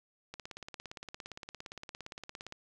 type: click train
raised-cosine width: 0.2 ms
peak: -26 dBFS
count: 39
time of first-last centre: 0.34-2.524 s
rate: 17.4 Hz
effects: none